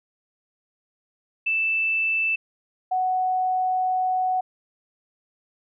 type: tone pair in turn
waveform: sine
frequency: 2645 / 742.2 Hz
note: E7 / F#5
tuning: +5 / +5 cents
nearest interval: octave + minor seventh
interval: 2200 cents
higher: first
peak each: -20 dBFS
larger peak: neither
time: 1.46-2.36 / 2.91-4.41 s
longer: second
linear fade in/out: 10 ms
effects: none